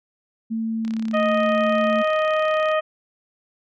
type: tone with pitch glide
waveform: sine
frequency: 224.2 to 222.3 Hz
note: A3 to A3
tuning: +33 to +18 cents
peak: -22 dBFS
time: 0.5-2.03 s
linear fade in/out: 20 ms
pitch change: -15 cents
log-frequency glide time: 0.79-1.11 s
type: click train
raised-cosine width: 0.2 ms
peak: -22 dBFS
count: 65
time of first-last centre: 0.85-2.716 s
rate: 34.3 Hz
type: harmonic tone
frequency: 622.3 Hz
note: D#5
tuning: in tune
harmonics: 1 / 2 / 3 / 4 / 5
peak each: -19 / -24 / -29 / -33 / -36 dBFS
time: 1.13-2.81 s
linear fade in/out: 20 ms
effects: none